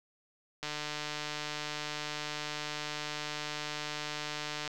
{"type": "click train", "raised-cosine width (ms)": 0.2, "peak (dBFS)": -19, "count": 608, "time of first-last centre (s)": [0.63, 4.677], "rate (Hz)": 150, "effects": []}